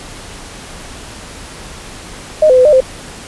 sine tone with pitch steps, 618 / 511 / 506 / 602 / 520 Hz, D#5 / C5 / B4 / D5 / C5, -12 / -41 / +42 / +43 / -11 cents, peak -4 dBFS, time 2.42-2.805 s, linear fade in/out 5 ms, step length 77 ms, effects pink hiss -31 dBFS RMS until 3.27 s + resampled to 24000 Hz

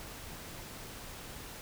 silence, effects pink hiss -46 dBFS RMS until 1.61 s

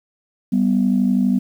sine tone pair together, 194.67 / 246.9 Hz, G3 / B3, -12 / 0 cents, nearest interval major third, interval 412 cents, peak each -16 dBFS, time 0.52-1.39 s, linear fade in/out 10 ms, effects tanh soft clip ceiling -7 dBFS + 8-bit

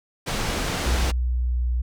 pink low-pass noise, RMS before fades -26 dBFS, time 0.26-1.12 s, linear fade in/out 20 ms, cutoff 7500 Hz, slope 12 dB/octave
sine tone with pitch glide, 61.74 to 60.85 Hz, B1 to B1, 0 to -25 cents, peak -20 dBFS, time 0.86-1.82 s, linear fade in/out 10 ms, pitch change -25 cents, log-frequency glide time 1.13-1.67 s
effects none

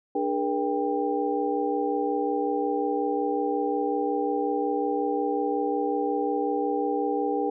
sine tone cluster, 295.5 / 414.3 / 479.8 / 793 Hz, D4 / G#4 / A#4 / G5, +11 / -4 / +50 / +20 cents, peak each -29 dBFS, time 0.15-7.5 s, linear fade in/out 5 ms, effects none

